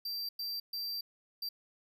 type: tone bursts at uneven times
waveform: square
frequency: 4699 Hz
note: D8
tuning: in tune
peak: -36 dBFS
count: 4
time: 0.05-0.29 / 0.39-0.6 / 0.73-1.01 / 1.42-1.49 s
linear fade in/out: 5 ms
effects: none